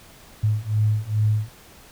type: beating tone pair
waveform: sine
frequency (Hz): 105.7 / 108.1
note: G#2 / A2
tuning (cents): +31 / -30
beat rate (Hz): 2.4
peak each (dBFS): -22 / -21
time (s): 0.43-1.49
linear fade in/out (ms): 10
effects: pink hiss -48 dBFS RMS until 1.91 s